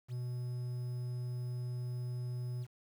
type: tone with quantisation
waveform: triangle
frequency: 123.47 Hz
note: B2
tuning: in tune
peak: -34 dBFS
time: 0.08-2.67 s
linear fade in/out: 50 ms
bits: 10
effects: none